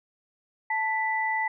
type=tone pair together; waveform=sine; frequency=880 / 1981.2 Hz; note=A5 / B6; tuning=0 / +5 cents; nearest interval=octave + major second; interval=1405 cents; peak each=-27 dBFS; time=0.7-1.48 s; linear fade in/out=5 ms; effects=none